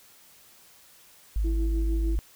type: tone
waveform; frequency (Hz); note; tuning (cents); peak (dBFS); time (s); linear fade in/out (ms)
sine; 51.91; G#1; 0; -22; 1.36-2.19; 0
type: tone with tremolo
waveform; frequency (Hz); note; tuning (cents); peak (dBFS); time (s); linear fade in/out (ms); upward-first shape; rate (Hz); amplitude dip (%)
sine; 329.6; E4; 0; -29; 1.44-2.16; 10; triangle; 6.6; 55
effects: tanh soft clip ceiling -16 dBFS + white hiss -55 dBFS RMS until 2.35 s